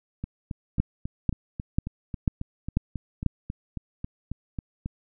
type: two click trains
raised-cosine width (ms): 5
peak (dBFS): -19 / -9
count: 18 / 6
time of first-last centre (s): 0.24-4.86 / 0.8-3.263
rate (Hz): 3.68 / 2.03
effects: none